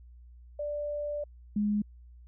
sine tone pair in turn, 588 / 207.9 Hz, D5 / G#3, +2 / +2 cents, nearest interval octave + tritone, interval 1800 cents, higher first, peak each -31 / -25 dBFS, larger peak second, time 0.59-1.24 / 1.56-1.82 s, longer first, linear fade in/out 5 ms, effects added 60 Hz sine -49 dBFS peak until 2.27 s

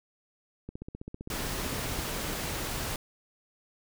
click train, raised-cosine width 3 ms, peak -26 dBFS, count 22, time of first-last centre 0.69-2.054 s, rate 15.4 Hz
pink noise, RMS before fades -34 dBFS, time 1.3-2.96 s, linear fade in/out 2 ms
effects none

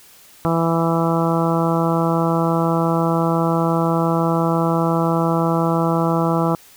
harmonic tone, 165.8 Hz, E3, 10 cents sharp, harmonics 1 / 2 / 3 / 4 / 5 / 6 / 7 / 8, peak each -19 / -22 / -24 / -25 / -26 / -27 / -27 / -28 dBFS, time 0.45-6.55 s, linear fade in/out 0 ms, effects white hiss -47 dBFS RMS until 6.76 s

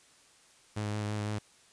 sawtooth tone with vibrato, 105.2 Hz, G#2, 23 cents sharp, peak -28 dBFS, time 0.76-1.39 s, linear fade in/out 10 ms, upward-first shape sine, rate 5.9 Hz, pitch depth 20 cents each way, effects white hiss -61 dBFS RMS until 1.72 s + resampled to 22050 Hz

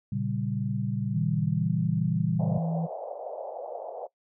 sine chord, G diminished, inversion first, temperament equal, 116.54 / 138.59 / 196 Hz, Bb2 / Db3 / G3, 0 / 0 / 0 cents, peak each -31 dBFS, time 0.12-2.58 s, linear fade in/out 5 ms
sine tone with pitch glide, 158.4 to 164.37 Hz, D#3 to E3, +31 to -5 cents, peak -26 dBFS, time 1.13-2.87 s, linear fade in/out 20 ms, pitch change +64 cents, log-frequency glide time 1.56-1.64 s
pink band-pass noise, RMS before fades -37 dBFS, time 2.39-4.07 s, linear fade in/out 10 ms, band 510 to 750 Hz, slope 48 dB/octave
effects noise-tail reverb RT60 0.1 s tail -19 dB re dry

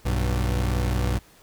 30% pulse tone pair together, 61.55 / 97.7 Hz, B1 / G2, -5 / -5 cents, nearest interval minor sixth, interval 800 cents, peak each -20 / -25 dBFS, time 0.05-1.19 s, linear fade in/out 10 ms, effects pink hiss -54 dBFS RMS until 1.42 s

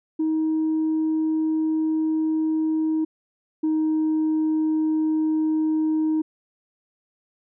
sine tone pair in turn, 315.5 / 313 Hz, D#4 / D#4, +24 / +10 cents, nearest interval unison, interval 14 cents, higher first, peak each -18 / -17 dBFS, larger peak second, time 0.19-3.05 / 3.63-6.22 s, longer first, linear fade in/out 10 ms, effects tanh soft clip ceiling -17 dBFS

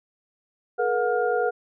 sine tone cluster, 430.3 / 480.1 / 724 / 1413 Hz, A4 / B4 / F#5 / F6, -39 / -49 / -38 / +20 cents, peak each -26 / -24 / -26 / -30 dBFS, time 0.78-1.51 s, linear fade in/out 20 ms, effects none

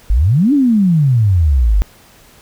sine exponential two-way sweep, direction up then down, 45.97 to 299.8 to 45.97 Hz, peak -8 dBFS, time 0.1-1.82 s, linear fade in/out 0 ms, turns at 0.53 s, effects pink hiss -45 dBFS RMS until 2.41 s

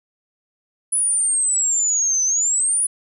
sine exponential two-way sweep, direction down then up, 10040 to 6040 to 10040 Hz, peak -16 dBFS, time 0.92-2.87 s, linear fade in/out 10 ms, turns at 2.24 s, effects none

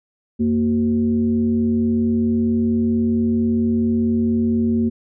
sine tone with frequency modulation, 231.1 Hz, A#3, 15 cents flat, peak -15 dBFS, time 0.39-4.9 s, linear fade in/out 20 ms, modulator 142 Hz, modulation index 0.57, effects none

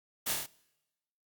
white noise with echo, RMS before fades -33 dBFS, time 0.26-0.33 s, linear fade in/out 10 ms, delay 27 ms, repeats 5, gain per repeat -2 dB, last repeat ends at 0.465 s, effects noise-tail reverb RT60 1.0 s tail -24 dB re dry + Opus 48 kbps

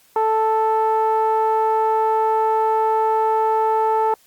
sawtooth tone with low-pass filter, 440 Hz, A4, in tune, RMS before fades -18 dBFS, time 0.16-4.14 s, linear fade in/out 2 ms, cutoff 1000 Hz, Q 4.8, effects white hiss -55 dBFS RMS until 4.26 s + Opus 48 kbps

